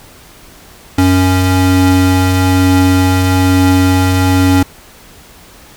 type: tone pair together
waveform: square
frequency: 92.77 / 277.2 Hz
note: F#2 / C#4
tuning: +5 / 0 cents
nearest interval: octave + perfect fifth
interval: 1895 cents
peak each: -11 dBFS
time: 0.98-4.63 s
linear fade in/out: 5 ms
effects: pink hiss -39 dBFS RMS until 5.76 s